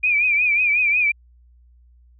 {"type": "tone with vibrato", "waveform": "sine", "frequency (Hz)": 2406, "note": "D7", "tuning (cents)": 41, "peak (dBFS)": -15, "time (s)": [0.03, 1.12], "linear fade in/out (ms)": 10, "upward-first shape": "triangle", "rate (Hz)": 5.5, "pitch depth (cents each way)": 100, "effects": ["added 60 Hz sine -49 dBFS peak until 2.19 s"]}